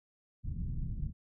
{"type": "low-pass noise", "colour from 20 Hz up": "pink", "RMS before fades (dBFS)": -36, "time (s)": [0.43, 1.13], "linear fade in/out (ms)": 50, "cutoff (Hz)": 180, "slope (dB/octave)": 24, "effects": []}